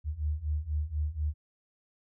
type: beating tone pair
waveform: sine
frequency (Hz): 73.42 / 77.52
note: D2 / D#2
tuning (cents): 0 / -6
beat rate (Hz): 4.1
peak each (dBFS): -33 / -31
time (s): 0.04-1.34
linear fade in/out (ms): 50
effects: none